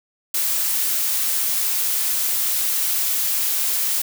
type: noise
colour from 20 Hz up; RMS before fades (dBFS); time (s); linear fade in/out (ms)
blue; -21; 0.34-4.02; 5
effects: none